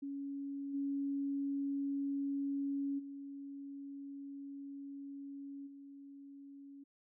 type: tone with level steps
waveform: sine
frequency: 279 Hz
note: C#4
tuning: 11 cents sharp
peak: -39 / -34 / -44 / -50 dBFS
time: 0.02-6.84 s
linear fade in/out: 10 ms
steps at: 0.73 / 2.98 / 5.66 s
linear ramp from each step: 20 ms
effects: none